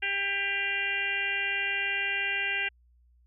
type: harmonic tone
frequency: 397.1 Hz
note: G4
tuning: 22 cents sharp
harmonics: 1 / 2 / 4 / 5 / 6 / 7 / 8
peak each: -44 / -42 / -33 / -33 / -33 / -32 / -43 dBFS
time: 0.02-2.69 s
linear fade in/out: 10 ms
effects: added 60 Hz sine -59 dBFS peak until 3.26 s